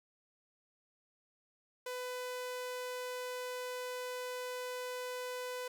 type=tone; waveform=sawtooth; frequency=500 Hz; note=B4; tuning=21 cents sharp; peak=-35 dBFS; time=1.86-5.68 s; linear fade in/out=5 ms; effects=none